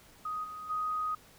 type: tone with level steps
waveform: sine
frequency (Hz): 1250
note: D#6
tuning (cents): +8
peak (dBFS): -33 / -40 / -30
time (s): 0.25-1.15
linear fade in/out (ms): 5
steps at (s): 0.43 / 0.69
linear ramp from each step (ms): 20
effects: pink hiss -58 dBFS RMS until 1.38 s